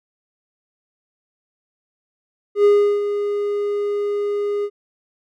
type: tone with ADSR envelope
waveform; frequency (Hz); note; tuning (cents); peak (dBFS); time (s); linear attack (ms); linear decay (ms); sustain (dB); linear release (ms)
triangle; 410.1; G#4; -22; -7; 2.55-4.7; 96; 360; -10; 58
effects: none